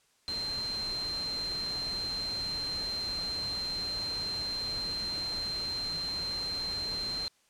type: tone in noise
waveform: sine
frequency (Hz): 4142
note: C8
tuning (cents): -18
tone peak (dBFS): -32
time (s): 0.28-7.28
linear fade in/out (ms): 0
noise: pink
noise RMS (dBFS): -43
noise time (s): 0.28-7.28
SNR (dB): +8
effects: white hiss -68 dBFS RMS until 7.49 s + low-pass 9000 Hz 12 dB/octave